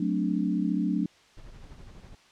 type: chord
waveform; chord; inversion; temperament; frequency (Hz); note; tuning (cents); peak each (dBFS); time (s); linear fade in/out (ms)
sine; D dominant seventh; first; equal; 185 / 220 / 261.6 / 293.7; F#3 / A3 / C4 / D4; 0 / 0 / 0 / 0; -28 / -30 / -33 / -29; 0-1.06; 5
type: noise with tremolo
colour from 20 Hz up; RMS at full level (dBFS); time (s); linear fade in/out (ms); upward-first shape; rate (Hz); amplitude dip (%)
brown; -43; 1.37-2.15; 5; triangle; 12; 65
effects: white hiss -58 dBFS RMS until 2.31 s + low-pass 5000 Hz 12 dB/octave